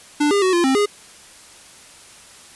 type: tone with pitch steps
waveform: square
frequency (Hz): 295 / 403.5 / 372.9 / 345.9 / 265.5 / 411.7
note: D4 / G#4 / F#4 / F4 / C4 / G#4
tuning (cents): +8 / -50 / +14 / -17 / +25 / -15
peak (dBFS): -15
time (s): 0.2-0.86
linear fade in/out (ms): 10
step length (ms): 110
effects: white hiss -44 dBFS RMS until 2.55 s + resampled to 24000 Hz